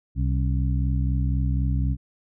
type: harmonic tone with a mistuned harmonic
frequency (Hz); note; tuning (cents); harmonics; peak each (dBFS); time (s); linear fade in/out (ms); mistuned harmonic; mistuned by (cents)
64; C2; -38; 1 / 2 / 3 / 4; -22 / -25 / -32 / -34; 0.15-1.97; 50; 4; +120
effects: none